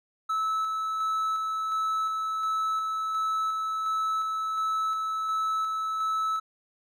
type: tone with tremolo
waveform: triangle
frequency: 1304 Hz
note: E6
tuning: 19 cents flat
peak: -23 dBFS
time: 0.29-6.4 s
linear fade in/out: 10 ms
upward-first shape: square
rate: 1.4 Hz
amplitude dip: 25%
effects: none